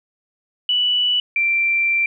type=tone pair in turn; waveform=sine; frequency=2960 / 2354 Hz; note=F#7 / D7; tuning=0 / +3 cents; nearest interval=major third; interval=397 cents; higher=first; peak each=-15 dBFS; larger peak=neither; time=0.69-1.2 / 1.36-2.06 s; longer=second; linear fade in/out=2 ms; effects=none